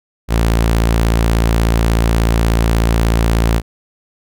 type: tone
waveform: sawtooth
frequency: 56.5 Hz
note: A1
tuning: 47 cents sharp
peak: -7 dBFS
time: 0.28-3.62 s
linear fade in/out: 50 ms
effects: none